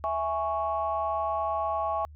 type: chord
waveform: sine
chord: C# minor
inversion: first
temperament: equal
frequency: 659.3 / 830.6 / 1108.7 Hz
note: E5 / G#5 / C#6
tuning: 0 / 0 / 0 cents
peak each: -30 dBFS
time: 0.04-2.05 s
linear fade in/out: 0 ms
effects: tanh soft clip ceiling -17 dBFS + added 75 Hz sine -45 dBFS peak until 2.15 s